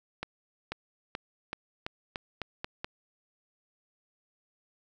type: accelerating click train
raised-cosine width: 0.3 ms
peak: -18 dBFS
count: 9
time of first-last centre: 0.23-2.845 s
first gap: 490 ms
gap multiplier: 0.88
effects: none